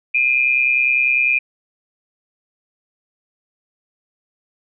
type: tone pair together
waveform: sine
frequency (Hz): 2409 / 2539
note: D7 / D#7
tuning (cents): +43 / +34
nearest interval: minor second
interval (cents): 91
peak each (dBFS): -15 / -18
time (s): 0.14-1.39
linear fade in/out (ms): 10
effects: none